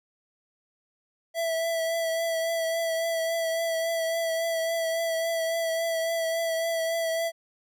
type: tone with vibrato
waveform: square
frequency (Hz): 659.3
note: E5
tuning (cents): 0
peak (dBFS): -26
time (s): 1.34-7.32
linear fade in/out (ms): 50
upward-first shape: triangle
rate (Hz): 3.6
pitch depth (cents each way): 26
effects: none